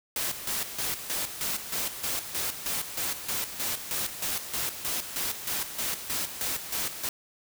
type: noise with tremolo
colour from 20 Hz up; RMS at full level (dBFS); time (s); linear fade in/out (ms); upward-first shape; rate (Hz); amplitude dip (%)
white; -30; 0.16-7.09; 2; square; 3.2; 65
effects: none